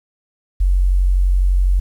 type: tone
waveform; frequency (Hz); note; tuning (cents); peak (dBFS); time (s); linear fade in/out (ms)
sine; 45.96; F#1; -11; -11; 0.6-1.8; 10
effects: 8-bit